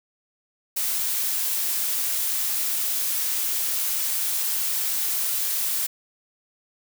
blue noise, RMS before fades -25 dBFS, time 0.76-5.87 s, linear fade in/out 10 ms, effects none

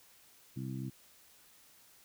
harmonic tone, 65.41 Hz, C2, in tune, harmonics 2 / 3 / 4 / 5, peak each -39 / -43 / -45 / -47 dBFS, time 0.56-0.9 s, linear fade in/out 10 ms, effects white hiss -62 dBFS RMS until 2.04 s

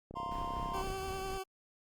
click train, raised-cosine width 2 ms, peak -32 dBFS, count 27, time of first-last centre 0.11-0.903 s, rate 32.8 Hz
triangle chord, F suspended fourth, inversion none, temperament just, 698.5 / 931.3 / 1047.7 Hz, F5 / Bb5 / C6, 0 / -2 / +2 cents, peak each -42 / -41 / -37 dBFS, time 0.15-0.83 s, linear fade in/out 20 ms
brown noise with tremolo, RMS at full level -42 dBFS, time 0.31-1.38 s, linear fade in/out 5 ms, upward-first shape triangle, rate 4 Hz, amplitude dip 35%
20% pulse tone with vibrato, 383.2 Hz, G4, 39 cents flat, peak -33 dBFS, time 0.73-1.44 s, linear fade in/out 20 ms, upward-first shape sine, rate 10 Hz, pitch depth 19 cents each way
effects Opus 32 kbps

